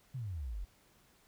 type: exponential sweep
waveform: sine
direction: down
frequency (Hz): 138.59 to 42.04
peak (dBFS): -37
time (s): 0.14-0.65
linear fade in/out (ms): 10
effects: pink hiss -67 dBFS RMS until 1.27 s